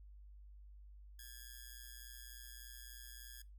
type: ring-modulated tone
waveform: 5% pulse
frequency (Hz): 1670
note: G#6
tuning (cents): +9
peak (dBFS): -39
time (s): 1.19-3.42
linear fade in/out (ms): 2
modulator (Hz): 61.7
effects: noise-tail reverb RT60 0.2 s tail -20 dB re dry + added 50 Hz sine -54 dBFS peak until 3.58 s